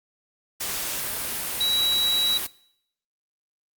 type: tone in noise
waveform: sine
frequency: 3900 Hz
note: B7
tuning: 23 cents flat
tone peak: -20 dBFS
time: 1.6-2.38 s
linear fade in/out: 10 ms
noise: white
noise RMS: -29 dBFS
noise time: 0.6-2.47 s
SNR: +6 dB
effects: noise-tail reverb RT60 0.7 s tail -22 dB re dry + Opus 48 kbps

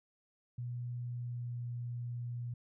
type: tone with pitch glide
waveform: sine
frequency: 121.7 to 120.51 Hz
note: B2 to B2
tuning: -25 to -42 cents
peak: -37 dBFS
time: 0.58-2.54 s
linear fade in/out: 5 ms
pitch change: -17 cents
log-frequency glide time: 0.99-1.65 s
effects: none

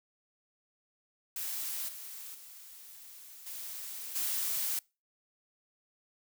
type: noise with level steps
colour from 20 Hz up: blue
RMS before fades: -37 / -45 / -51 / -42 / -33 dBFS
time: 1.36-4.79 s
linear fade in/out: 2 ms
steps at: 1.88 / 2.34 / 3.46 / 4.15 s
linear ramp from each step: 10 ms
effects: noise-tail reverb RT60 0.3 s tail -26 dB re dry

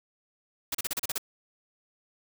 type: noise bursts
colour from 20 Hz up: white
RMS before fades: -30 dBFS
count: 8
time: 0.72-1.181 s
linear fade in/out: 5 ms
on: 27 ms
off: 35 ms
effects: none

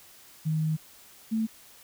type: tone pair in turn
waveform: sine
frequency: 156.8 / 221.7 Hz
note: D#3 / A3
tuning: +14 / +13 cents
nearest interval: tritone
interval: 599 cents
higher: second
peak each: -24 dBFS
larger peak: neither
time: 0.45-0.77 / 1.31-1.47 s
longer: first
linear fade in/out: 20 ms
effects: white hiss -53 dBFS RMS until 1.83 s

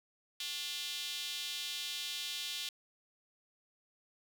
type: tone with high-pass filter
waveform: square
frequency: 160 Hz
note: D#3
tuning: 49 cents sharp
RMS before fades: -40 dBFS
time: 0.4-2.69 s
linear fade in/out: 2 ms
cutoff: 3400 Hz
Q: 2.9
effects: 10-bit

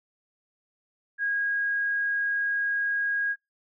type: tone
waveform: sine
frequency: 1639 Hz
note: G#6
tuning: 23 cents flat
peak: -24 dBFS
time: 1.18-3.36 s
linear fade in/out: 50 ms
effects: noise-tail reverb RT60 0.2 s tail -24 dB re dry

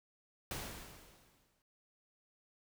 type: noise with exponential decay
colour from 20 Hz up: pink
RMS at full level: -40 dBFS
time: 0.51-1.62 s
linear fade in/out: 1 ms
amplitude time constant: 240 ms
effects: none

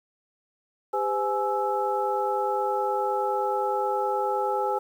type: tone cluster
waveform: sine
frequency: 400.4 / 510 / 842 / 1318 Hz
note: G4 / C5 / G#5 / E6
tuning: +37 / -44 / +24 / -1 cents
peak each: -30 / -29 / -26 / -33 dBFS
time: 0.93-4.79 s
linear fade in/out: 10 ms
effects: 9-bit

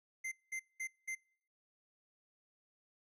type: tone bursts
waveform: square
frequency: 2082 Hz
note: C7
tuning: 9 cents flat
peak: -39 dBFS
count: 4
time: 0.24-1.152 s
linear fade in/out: 10 ms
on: 78 ms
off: 200 ms
effects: noise-tail reverb RT60 0.6 s tail -26 dB re dry + low-pass 12000 Hz 12 dB/octave

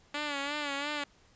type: tone with vibrato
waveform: 5% pulse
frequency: 288.1 Hz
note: D4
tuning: 33 cents flat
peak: -21 dBFS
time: 0.14-1.04 s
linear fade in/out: 5 ms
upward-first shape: sine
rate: 2.9 Hz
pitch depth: 64 cents each way
effects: pink hiss -63 dBFS RMS until 1.35 s + resampled to 16000 Hz

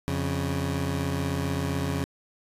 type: tone pair together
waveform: 20% pulse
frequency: 87.31 / 138.92 Hz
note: F2 / C#3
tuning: 0 / +4 cents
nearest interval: minor sixth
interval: 804 cents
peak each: -24 dBFS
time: 0.08-2.04 s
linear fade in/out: 0 ms
effects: resampled to 32000 Hz

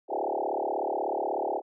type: tone with frequency modulation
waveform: sine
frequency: 595 Hz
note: D5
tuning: 22 cents sharp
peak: -26 dBFS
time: 0.08-1.62 s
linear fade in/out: 50 ms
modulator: 36.4 Hz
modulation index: 7.2
effects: high-pass 300 Hz 12 dB/octave

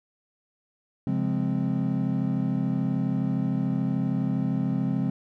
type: chord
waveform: triangle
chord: Db major seventh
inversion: none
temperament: equal with one note detuned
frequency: 135.58 / 174.61 / 207.7 / 261.6 Hz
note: Db3 / F3 / Ab3 / C4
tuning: -38 / 0 / 0 / 0 cents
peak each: -27 dBFS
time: 1.07-5.1 s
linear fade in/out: 2 ms
effects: none

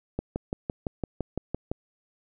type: click train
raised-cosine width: 2 ms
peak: -15 dBFS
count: 10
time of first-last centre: 0.19-1.715 s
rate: 5.9 Hz
effects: none

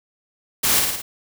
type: noise with echo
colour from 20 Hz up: white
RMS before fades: -19 dBFS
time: 0.63-0.8 s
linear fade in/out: 10 ms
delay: 55 ms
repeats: 4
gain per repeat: -3 dB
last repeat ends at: 1.02 s
effects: none

